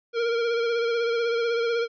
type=tone with vibrato; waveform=square; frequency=466.2 Hz; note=A#4; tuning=in tune; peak=-23 dBFS; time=0.13-1.88 s; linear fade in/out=50 ms; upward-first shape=sine; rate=16 Hz; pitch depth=34 cents each way; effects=resampled to 11025 Hz